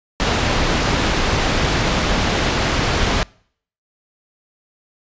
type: low-pass noise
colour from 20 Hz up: pink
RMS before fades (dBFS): -18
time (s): 0.2-3.23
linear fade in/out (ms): 0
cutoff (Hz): 5000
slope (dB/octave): 12
effects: noise-tail reverb RT60 0.6 s tail -26 dB re dry + resampled to 16000 Hz